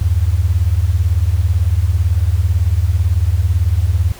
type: beating tone pair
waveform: sine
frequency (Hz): 77.5 / 95.5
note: D#2 / G2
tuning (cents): -6 / -45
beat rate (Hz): 18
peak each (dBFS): -14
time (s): 0.01-4.12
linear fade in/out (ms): 5
effects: pink hiss -38 dBFS RMS until 4.19 s